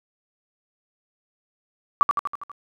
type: tone with echo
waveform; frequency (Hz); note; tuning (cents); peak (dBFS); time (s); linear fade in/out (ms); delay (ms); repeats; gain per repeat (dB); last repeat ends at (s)
sine; 1155; D6; -29; -11; 2.01-2.03; 0; 81; 6; -4; 2.516
effects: none